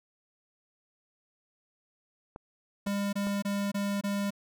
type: clicks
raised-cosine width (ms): 1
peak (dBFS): -27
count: 3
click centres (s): 2.361 / 2.87 / 3.27
type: tone bursts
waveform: square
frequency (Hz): 201.1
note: G3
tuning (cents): +44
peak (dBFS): -29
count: 5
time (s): 2.86-4.306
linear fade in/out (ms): 10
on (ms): 270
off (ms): 24
effects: none